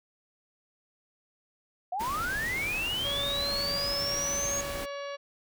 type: linear sweep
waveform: sine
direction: up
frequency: 690 to 6645 Hz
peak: -29 dBFS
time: 1.92-4.61 s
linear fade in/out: 5 ms
type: noise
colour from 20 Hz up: pink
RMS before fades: -38 dBFS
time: 1.99-4.86 s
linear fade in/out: 20 ms
type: harmonic tone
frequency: 565 Hz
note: C#5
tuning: 33 cents sharp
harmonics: 1 / 2 / 3 / 4 / 5 / 6 / 7 / 8 / 10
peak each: -36 / -42 / -46 / -48 / -50 / -52 / -53 / -54 / -56 dBFS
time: 3.04-5.17 s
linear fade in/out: 20 ms
effects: none